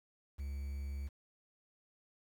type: tone with quantisation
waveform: triangle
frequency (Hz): 69.5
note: C#2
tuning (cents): +5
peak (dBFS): -36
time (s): 0.38-1.09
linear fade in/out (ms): 20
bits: 10
effects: none